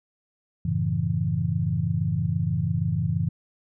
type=chord; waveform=sine; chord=F# minor seventh; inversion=none; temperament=equal; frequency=92.5 / 110 / 138.59 / 164.81 Hz; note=F#2 / A2 / C#3 / E3; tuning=0 / 0 / 0 / 0 cents; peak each=-29 / -28 / -28 / -26 dBFS; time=0.65-3.29 s; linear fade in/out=5 ms; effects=none